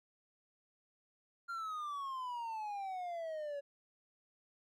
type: exponential sweep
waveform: triangle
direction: down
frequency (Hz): 1400 to 560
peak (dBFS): -37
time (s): 1.48-3.61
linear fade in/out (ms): 20
effects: none